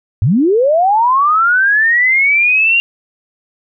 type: linear sweep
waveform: sine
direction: up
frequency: 86.1 to 2794 Hz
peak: -8 dBFS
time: 0.22-2.8 s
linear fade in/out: 0 ms
effects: none